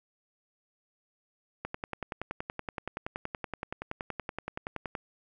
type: click train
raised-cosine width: 0.5 ms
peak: -19 dBFS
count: 36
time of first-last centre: 1.65-4.952 s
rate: 10.6 Hz
effects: none